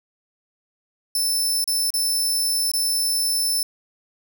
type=tone with dropouts; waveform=20% pulse; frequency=5290 Hz; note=E8; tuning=5 cents sharp; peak=-14 dBFS; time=1.15-3.63 s; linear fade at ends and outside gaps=2 ms; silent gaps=1.642-1.676 / 1.904-1.939 / 2.716-2.736 s; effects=none